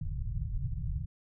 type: low-pass noise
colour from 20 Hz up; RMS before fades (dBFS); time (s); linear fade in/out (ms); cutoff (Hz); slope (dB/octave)
pink; -34; 0.01-1.06; 5; 160; 96
effects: none